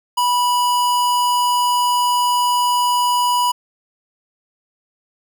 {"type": "tone", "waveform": "square", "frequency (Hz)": 980, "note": "B5", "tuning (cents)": -14, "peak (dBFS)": -15, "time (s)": [0.17, 3.52], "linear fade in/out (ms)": 10, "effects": []}